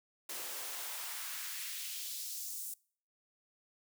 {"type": "noise with high-pass filter sweep", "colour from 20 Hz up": "white", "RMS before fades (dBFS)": -42, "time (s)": [0.29, 2.74], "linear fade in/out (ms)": 5, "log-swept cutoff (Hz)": [310, 8800], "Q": 1.2, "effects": ["noise-tail reverb RT60 0.5 s tail -24 dB re dry"]}